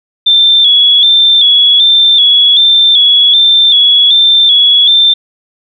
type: tone with vibrato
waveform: sine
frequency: 3467 Hz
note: A7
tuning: 26 cents flat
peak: -3 dBFS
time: 0.26-5.14 s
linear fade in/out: 10 ms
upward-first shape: square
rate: 1.3 Hz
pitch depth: 50 cents each way
effects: none